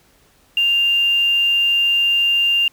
sine tone with quantisation, 2794 Hz, F7, in tune, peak -13 dBFS, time 0.57-2.68 s, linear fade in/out 2 ms, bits 6, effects pink hiss -55 dBFS RMS until 2.72 s

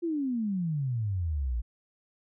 sine exponential sweep, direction down, 351.2 to 55 Hz, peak -27 dBFS, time 0.02-1.62 s, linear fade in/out 20 ms, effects none

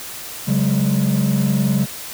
triangle chord, C# suspended fourth, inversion none, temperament equal with one note detuned, 138.59 / 188.34 / 207.7 Hz, C#3 / F#3 / G#3, 0 / +31 / 0 cents, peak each -16 dBFS, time 0.47-1.86 s, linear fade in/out 20 ms, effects tanh soft clip ceiling -9 dBFS + white hiss -32 dBFS RMS until 2.13 s

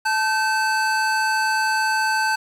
square tone pair together, 875 / 1541.2 Hz, A5 / G6, -10 / -30 cents, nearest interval minor seventh, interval 980 cents, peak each -22 dBFS, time 0.05-2.36 s, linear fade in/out 10 ms, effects low-pass 9000 Hz 12 dB/octave + 7-bit

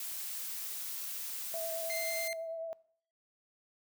blue noise, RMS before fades -40 dBFS, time 0-2.28 s, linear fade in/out 2 ms
sine tone with vibrato, 656 Hz, E5, 9 cents flat, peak -36 dBFS, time 1.54-2.73 s, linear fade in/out 0 ms, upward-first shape sine, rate 9.2 Hz, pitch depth 19 cents each way
sawtooth tone, 2093 Hz, C7, in tune, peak -33 dBFS, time 1.9-2.33 s, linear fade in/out 0 ms
effects noise-tail reverb RT60 0.6 s tail -22 dB re dry

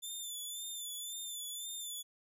15% pulse tone with vibrato, 3520 Hz, A7, in tune, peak -34 dBFS, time 0.02-2.03 s, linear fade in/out 20 ms, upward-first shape sine, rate 1.9 Hz, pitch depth 52 cents each way, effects none

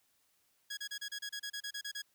15% pulse tone bursts, 1661.2 Hz, G#6, in tune, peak -32 dBFS, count 13, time 0.7-2.021 s, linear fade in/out 10 ms, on 73 ms, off 31 ms, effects white hiss -74 dBFS RMS until 2.14 s

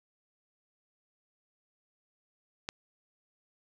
click, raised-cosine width 0.2 ms, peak -17 dBFS, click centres 2.689 s, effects none

